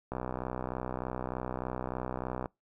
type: click train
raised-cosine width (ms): 1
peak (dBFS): -21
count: 149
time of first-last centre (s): 0.12-2.458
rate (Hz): 63.3
effects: noise-tail reverb RT60 0.2 s tail -24 dB re dry